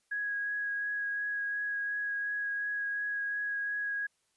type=tone with vibrato; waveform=sine; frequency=1657 Hz; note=G#6; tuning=4 cents flat; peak=-31 dBFS; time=0.11-4.07 s; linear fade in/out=10 ms; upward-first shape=triangle; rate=2.8 Hz; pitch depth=13 cents each way; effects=white hiss -75 dBFS RMS until 4.36 s + resampled to 24000 Hz